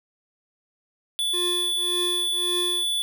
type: tone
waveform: square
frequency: 3459 Hz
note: A7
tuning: 30 cents flat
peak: -23 dBFS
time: 1.19-3.02 s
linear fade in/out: 0 ms
type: tone with tremolo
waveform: square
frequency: 354.8 Hz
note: F4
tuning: 27 cents sharp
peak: -27 dBFS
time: 1.33-2.88 s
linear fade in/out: 10 ms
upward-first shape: triangle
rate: 1.8 Hz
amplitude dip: 100%
effects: none